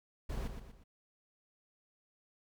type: noise with echo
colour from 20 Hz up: brown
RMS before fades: -38 dBFS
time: 0.29-0.48 s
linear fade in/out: 10 ms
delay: 120 ms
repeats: 3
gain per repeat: -7 dB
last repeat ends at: 0.84 s
effects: none